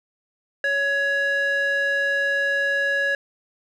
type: tone with band-pass filter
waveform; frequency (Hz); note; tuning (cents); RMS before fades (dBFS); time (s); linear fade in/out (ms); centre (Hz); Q
square; 559; C#5; +14; -22; 0.64-3.15; 2; 1500; 3.6
effects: none